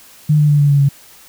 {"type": "tone with pitch steps", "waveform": "sine", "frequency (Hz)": [151.2, 148.86, 146.56, 144.29, 142.06, 139.86], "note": ["D#3", "D3", "D3", "D3", "C#3", "C#3"], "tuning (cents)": [-49, 24, -3, -30, 43, 16], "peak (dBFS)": -8, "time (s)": [0.29, 0.89], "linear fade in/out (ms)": 10, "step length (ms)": 100, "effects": ["white hiss -43 dBFS RMS until 1.28 s"]}